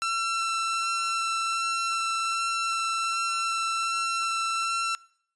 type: tone with vibrato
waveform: sawtooth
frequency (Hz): 1345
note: E6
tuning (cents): +34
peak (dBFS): -22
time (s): 0.02-4.95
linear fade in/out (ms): 0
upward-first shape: sine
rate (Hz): 1.3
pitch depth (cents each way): 8
effects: noise-tail reverb RT60 0.6 s tail -22 dB re dry + resampled to 22050 Hz